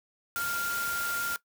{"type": "tone in noise", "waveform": "sine", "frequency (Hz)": 1396.9, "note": "F6", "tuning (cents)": 0, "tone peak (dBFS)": -30, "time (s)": [0.36, 1.36], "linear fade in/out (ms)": 0, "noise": "white", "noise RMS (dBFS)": -36, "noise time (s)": [0.36, 1.36], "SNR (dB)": 3, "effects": ["noise-tail reverb RT60 0.1 s tail -18 dB re dry"]}